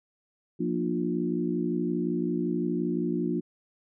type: harmonic tone with a mistuned harmonic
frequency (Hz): 58.8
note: A#1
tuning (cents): +16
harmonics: 3 / 4 / 5 / 6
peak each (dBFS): -31 / -31 / -31 / -31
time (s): 0.59-3.41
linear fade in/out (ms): 20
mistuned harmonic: 5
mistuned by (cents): +39
effects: none